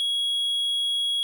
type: tone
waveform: triangle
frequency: 3322 Hz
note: G#7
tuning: in tune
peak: -21 dBFS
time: 0-1.23 s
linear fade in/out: 0 ms
effects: none